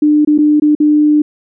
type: tone with dropouts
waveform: sine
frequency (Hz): 299.6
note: D4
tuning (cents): +35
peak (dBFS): -6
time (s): 0.02-1.22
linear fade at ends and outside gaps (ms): 5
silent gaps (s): 0.249-0.273 / 0.379-0.386 / 0.599-0.62 / 0.751-0.801
effects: none